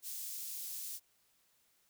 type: high-pass noise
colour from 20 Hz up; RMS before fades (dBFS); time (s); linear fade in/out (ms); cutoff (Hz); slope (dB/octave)
white; -43; 0.02-1; 50; 5300; 12
effects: white hiss -73 dBFS RMS until 1.89 s